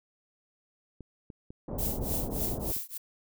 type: clicks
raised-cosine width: 3 ms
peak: -31 dBFS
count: 9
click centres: 1.007 / 1.302 / 1.505 / 1.72 / 1.884 / 1.995 / 2.029 / 2.251 / 2.765 s
type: low-pass noise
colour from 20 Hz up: pink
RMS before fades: -34 dBFS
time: 1.68-2.72 s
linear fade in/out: 5 ms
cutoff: 740 Hz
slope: 24 dB/octave
type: noise with tremolo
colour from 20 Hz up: violet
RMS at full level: -31 dBFS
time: 1.78-2.98 s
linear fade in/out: 10 ms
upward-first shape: triangle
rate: 3.4 Hz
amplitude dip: 100%
effects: none